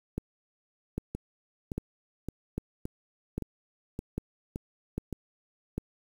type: two click trains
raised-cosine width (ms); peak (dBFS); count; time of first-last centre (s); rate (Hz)
3; -18 / -21; 8 / 8; 0.18-5.78 / 1.15-5.127; 1.25 / 1.76
effects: 8-bit